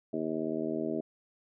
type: harmonic tone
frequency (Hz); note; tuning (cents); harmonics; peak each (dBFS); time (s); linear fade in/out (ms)
79.3; D#2; +33; 2 / 3 / 4 / 5 / 6 / 7 / 8; -45 / -36 / -35 / -36 / -44 / -44 / -38; 0.13-1.01; 5
effects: none